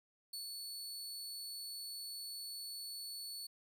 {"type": "tone with ADSR envelope", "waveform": "sawtooth", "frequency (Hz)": 4435, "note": "C#8", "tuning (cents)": 0, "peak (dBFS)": -39, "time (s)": [0.33, 3.47], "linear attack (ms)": 6, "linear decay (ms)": 120, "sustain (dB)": -2, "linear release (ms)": 7, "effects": []}